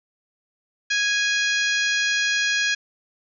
harmonic tone, 828 Hz, G#5, 5 cents flat, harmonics 2 / 3 / 4 / 5 / 6 / 7 / 8, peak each -22 / -26 / -28 / -30 / -32 / -33 / -34 dBFS, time 0.9-2.75 s, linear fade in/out 10 ms, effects none

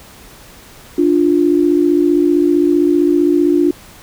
sine tone pair together, 294.7 / 350.1 Hz, D4 / F4, +6 / +4 cents, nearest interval minor third, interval 298 cents, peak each -12 dBFS, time 0.98-3.71 s, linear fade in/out 5 ms, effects pink hiss -40 dBFS RMS until 4.02 s

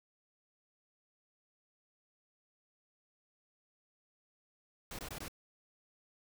pink noise bursts, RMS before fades -44 dBFS, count 4, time 4.91-5.282 s, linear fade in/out 2 ms, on 78 ms, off 20 ms, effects none

